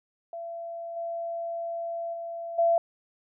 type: tone with level steps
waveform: sine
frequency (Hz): 675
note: E5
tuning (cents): +41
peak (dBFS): -34 / -30 / -33 / -19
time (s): 0.33-2.78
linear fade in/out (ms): 2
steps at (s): 0.96 / 2.13 / 2.58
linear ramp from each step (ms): 10
effects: none